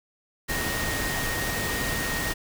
sine tone in noise, 1863 Hz, A#6, 2 cents flat, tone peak -31 dBFS, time 0.48-2.34 s, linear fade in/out 20 ms, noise pink, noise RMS -29 dBFS, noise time 0.48-2.34 s, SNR -5 dB, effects none

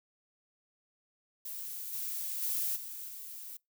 violet noise with level steps, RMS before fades -41 / -37 / -33 / -43 / -45 dBFS, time 1.45-3.57 s, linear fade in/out 5 ms, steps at 1.92 / 2.41 / 2.75 / 3.07 s, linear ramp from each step 20 ms, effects noise-tail reverb RT60 0.2 s tail -25 dB re dry

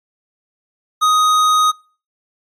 sine tone with tanh clipping, 1250 Hz, D#6, 8 cents sharp, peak -12 dBFS, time 1.01-1.72 s, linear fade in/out 20 ms, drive 15 dB, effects noise-tail reverb RT60 0.4 s tail -25 dB re dry + MP3 64 kbps

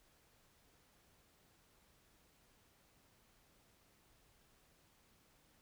silence, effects pink hiss -71 dBFS RMS until 5.61 s

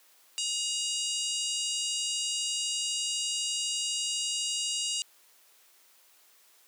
harmonic tone, 952 Hz, A#5, 36 cents sharp, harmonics 3 / 4 / 5 / 6 / 7 / 8 / 9 / 10, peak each -33 / -39 / -37 / -42 / -39 / -35 / -46 / -43 dBFS, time 0.38-5.02 s, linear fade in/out 0 ms, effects white hiss -61 dBFS RMS until 6.67 s + high-pass 400 Hz 12 dB/octave

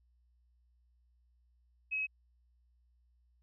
sine tone, 2557 Hz, D#7, 47 cents sharp, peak -32 dBFS, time 1.91-2.07 s, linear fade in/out 20 ms, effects added 60 Hz sine -67 dBFS peak until 3.42 s

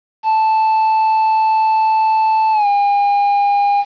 triangle tone with pitch glide, 878 to 809.8 Hz, A5 to G#5, -4 to -44 cents, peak -9 dBFS, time 0.23-3.85 s, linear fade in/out 50 ms, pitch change -140 cents, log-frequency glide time 2.52-2.67 s, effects resampled to 11025 Hz + 7-bit

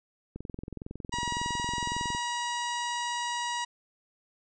click train, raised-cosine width 3 ms, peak -25 dBFS, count 40, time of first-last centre 0.36-2.149 s, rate 21.8 Hz
harmonic tone, 959 Hz, A#5, 49 cents sharp, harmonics 1 / 2 / 3 / 4 / 5 / 6 / 7 / 8 / 9, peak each -32 / -37 / -39 / -41 / -45 / -43 / -47 / -45 / -51 dBFS, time 1.12-3.65 s, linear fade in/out 10 ms
effects none

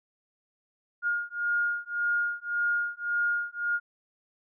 sine beating tone pair, 1421 / 1422.8 Hz, F6 / F6, +30 / +32 cents, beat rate 1.8 Hz, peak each -29 dBFS, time 1.02-3.8 s, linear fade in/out 50 ms, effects none

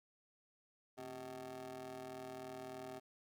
25% pulse ring-modulated tone, 123.47 Hz, B2, in tune, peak -40 dBFS, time 0.97-3 s, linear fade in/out 20 ms, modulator 514 Hz, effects 13-bit

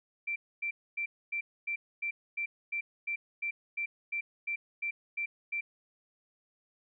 sine tone bursts, 2349 Hz, D7, in tune, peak -31 dBFS, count 16, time 0.27-5.61 s, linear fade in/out 10 ms, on 90 ms, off 260 ms, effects none

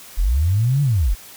sine linear two-way sweep, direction up then down, 34.65 to 147.6 to 34.65 Hz, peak -14 dBFS, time 0.17-1.15 s, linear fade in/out 20 ms, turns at 0.82 s, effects white hiss -41 dBFS RMS until 1.36 s

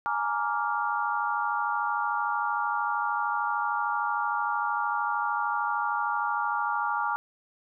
sine chord, Bb dominant seventh, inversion third, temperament just, 839.1 / 932.3 / 1165.4 / 1398.5 Hz, Ab5 / Bb5 / D6 / F6, +18 / 0 / -14 / +2 cents, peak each -31 dBFS, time 0.06-7.16 s, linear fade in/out 0 ms, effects none

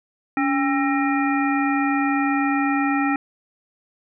harmonic tone with a mistuned harmonic, 267.2 Hz, C4, 36 cents sharp, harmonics 1 / 3 / 5 / 7 / 9, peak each -20 / -25 / -27 / -28 / -30 dBFS, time 0.37-3.16 s, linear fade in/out 2 ms, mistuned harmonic 1, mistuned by +100 cents, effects none

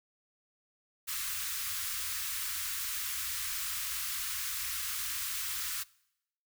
white band-stop noise, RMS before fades -36 dBFS, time 1.07-5.84 s, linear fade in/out 20 ms, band 100 to 1100 Hz, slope 48 dB/octave, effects noise-tail reverb RT60 0.8 s tail -23 dB re dry

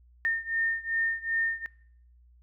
sine beating tone pair, 1820 / 1822.6 Hz, A#6 / A#6, -42 / -39 cents, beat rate 2.6 Hz, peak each -28 / -30 dBFS, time 0.25-1.66 s, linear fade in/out 0 ms, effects noise-tail reverb RT60 0.7 s tail -24 dB re dry + added 60 Hz sine -55 dBFS peak until 2.42 s

